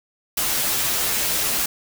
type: noise with comb filter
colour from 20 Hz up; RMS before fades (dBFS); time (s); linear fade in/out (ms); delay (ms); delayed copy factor
white; -22; 0.37-1.66; 5; 11; -0.7
effects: none